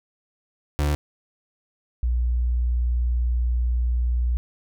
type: tone pair in turn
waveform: 35% pulse / sine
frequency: 73.42 / 60.32 Hz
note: D2 / B1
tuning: 0 / -40 cents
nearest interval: minor third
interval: 340 cents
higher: first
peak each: -18 / -19 dBFS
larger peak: first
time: 0.79-0.95 / 2.03-4.37 s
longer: second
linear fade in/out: 0 ms
effects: none